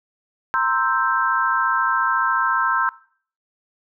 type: chord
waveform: sine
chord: C dominant seventh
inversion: third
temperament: equal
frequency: 932.3 / 1046.5 / 1318.5 / 1568 Hz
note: Bb5 / C6 / E6 / G6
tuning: 0 / 0 / 0 / 0 cents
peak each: -25 / -22 / -22 / -22 dBFS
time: 0.54-2.89 s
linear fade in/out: 0 ms
effects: noise-tail reverb RT60 0.5 s tail -20 dB re dry